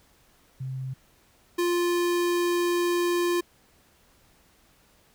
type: tone pair in turn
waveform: sine / square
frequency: 131.3 / 349.3 Hz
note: C3 / F4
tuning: +6 / 0 cents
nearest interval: octave + perfect fourth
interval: 1694 cents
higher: second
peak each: -30 / -23 dBFS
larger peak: second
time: 0.6-0.94 / 1.58-3.41 s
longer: second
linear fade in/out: 10 ms
effects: pink hiss -61 dBFS RMS until 5.14 s